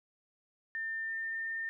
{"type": "tone with pitch glide", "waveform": "sine", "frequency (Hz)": [1800, 1811.5], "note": ["A6", "A6"], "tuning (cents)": [39, 50], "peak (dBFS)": -34, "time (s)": [0.75, 1.69], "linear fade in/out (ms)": 0, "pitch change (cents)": 11, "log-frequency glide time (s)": [0.98, 1.57], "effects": []}